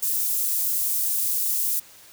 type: high-pass noise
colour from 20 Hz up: white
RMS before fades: -24 dBFS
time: 0.02-1.8 s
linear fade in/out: 10 ms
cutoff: 9600 Hz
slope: 12 dB/octave
effects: white hiss -49 dBFS RMS until 2.12 s